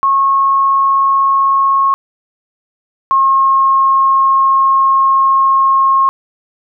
sine tone pair in turn, 1091 / 1078.5 Hz, C#6 / C#6, -28 / -48 cents, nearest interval unison, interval 20 cents, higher first, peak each -8 / -7 dBFS, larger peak second, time 0.03-1.94 / 3.11-6.09 s, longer second, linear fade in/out 0 ms, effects none

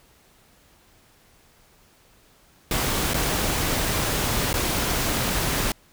pink noise with dropouts, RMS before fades -24 dBFS, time 2.71-5.72 s, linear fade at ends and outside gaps 2 ms, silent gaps 3.136-3.142 / 4.53-4.54 s, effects pink hiss -57 dBFS RMS until 5.92 s

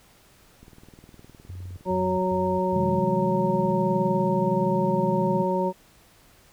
click train, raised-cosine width 3 ms, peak -35 dBFS, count 61, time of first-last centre 0.63-3.707 s, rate 19.5 Hz
sine tone bursts, 91.4 Hz, F#2, 21 cents flat, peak -34 dBFS, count 4, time 1.49-3 s, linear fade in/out 5 ms, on 280 ms, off 130 ms
harmonic tone, 185 Hz, F#3, in tune, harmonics 1 / 2 / 3 / 5, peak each -27 / -27 / -27 / -27 dBFS, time 1.85-5.73 s, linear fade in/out 50 ms
sine chord, C augmented, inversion none, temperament just, 130.81 / 163.52 / 204.4 Hz, C3 / E3 / G#3, 0 / -14 / -27 cents, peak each -32 / -30 / -28 dBFS, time 2.74-5.44 s, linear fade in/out 20 ms
effects pink hiss -56 dBFS RMS until 6.52 s

